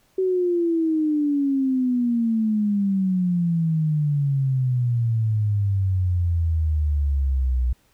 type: exponential sweep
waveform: sine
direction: down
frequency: 380 to 60.5 Hz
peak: -18 dBFS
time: 0.18-7.73 s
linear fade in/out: 5 ms
effects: pink hiss -62 dBFS RMS until 7.93 s